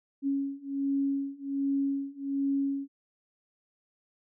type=beating tone pair; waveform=sine; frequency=276 / 277.3 Hz; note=C#4 / C#4; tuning=-7 / +1 cents; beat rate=1.3 Hz; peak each=-31 / -30 dBFS; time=0.22-2.88 s; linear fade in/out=50 ms; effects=none